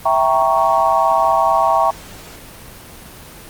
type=chord; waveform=sine; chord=E diminished seventh; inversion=none; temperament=equal; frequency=659.3 / 784 / 932.3 / 1108.7 Hz; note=E5 / G5 / Bb5 / Db6; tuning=0 / 0 / 0 / 0 cents; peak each=-17 dBFS; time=0.05-1.91 s; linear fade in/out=10 ms; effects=pink hiss -37 dBFS RMS until 3.49 s + Opus 24 kbps